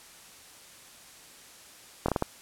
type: slowing click train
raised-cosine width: 1 ms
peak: -11 dBFS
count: 5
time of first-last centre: 2.06-2.224 s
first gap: 24 ms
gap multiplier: 1.37
effects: white hiss -51 dBFS RMS until 2.41 s + low-pass 11000 Hz 12 dB/octave